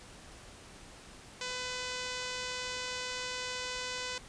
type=tone; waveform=5% pulse; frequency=502 Hz; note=B4; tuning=28 cents sharp; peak=-24 dBFS; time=1.41-4.18 s; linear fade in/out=2 ms; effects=pink hiss -52 dBFS RMS until 4.28 s + resampled to 22050 Hz